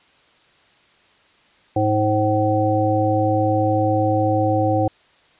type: harmonic tone with a mistuned harmonic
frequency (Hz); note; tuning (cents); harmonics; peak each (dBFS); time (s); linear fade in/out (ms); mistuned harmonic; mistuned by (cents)
106; G#2; +36; 1 / 3 / 5 / 7; -21 / -21 / -21 / -21; 1.76-4.88; 5; 7; +42
effects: white hiss -55 dBFS RMS until 5.39 s + resampled to 8000 Hz